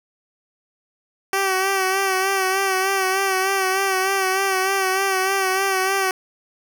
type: tone with vibrato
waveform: 10% pulse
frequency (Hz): 383.3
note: G4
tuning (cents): -39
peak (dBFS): -10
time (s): 1.33-6.11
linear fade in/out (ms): 2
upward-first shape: sine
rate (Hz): 3.3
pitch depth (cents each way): 41
effects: none